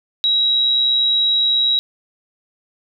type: tone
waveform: sine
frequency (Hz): 3857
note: B7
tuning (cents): -42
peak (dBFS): -13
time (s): 0.24-1.79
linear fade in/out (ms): 0
effects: none